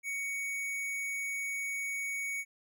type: tone with tanh clipping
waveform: sine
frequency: 2235 Hz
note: C#7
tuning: 14 cents sharp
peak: -35 dBFS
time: 0.03-2.45 s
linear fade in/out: 50 ms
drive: 17 dB
effects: none